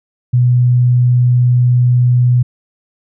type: tone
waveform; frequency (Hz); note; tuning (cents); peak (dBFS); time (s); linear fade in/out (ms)
sine; 123.47; B2; 0; -7; 0.33-2.43; 10
effects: none